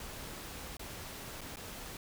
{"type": "noise with dropouts", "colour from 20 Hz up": "pink", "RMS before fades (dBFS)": -45, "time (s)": [0, 1.97], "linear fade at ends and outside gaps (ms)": 2, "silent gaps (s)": [[0.769, 0.794], [1.409, 1.414], [1.559, 1.569]], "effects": []}